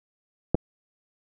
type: clicks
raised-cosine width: 2 ms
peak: -6 / -15 dBFS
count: 2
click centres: 0.546 / 0.552 s
effects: none